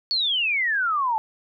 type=exponential sweep; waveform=sine; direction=down; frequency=4500 to 854 Hz; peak=-20 dBFS; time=0.11-1.18 s; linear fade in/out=0 ms; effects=none